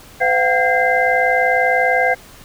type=tone cluster; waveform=sine; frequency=508 / 694 / 754 / 1607 / 2070 Hz; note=B4 / F5 / F#5 / G6 / C7; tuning=+49 / -11 / +32 / +43 / -19 cents; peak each=-19 dBFS; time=0.2-2.15 s; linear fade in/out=20 ms; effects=pink hiss -42 dBFS RMS until 2.44 s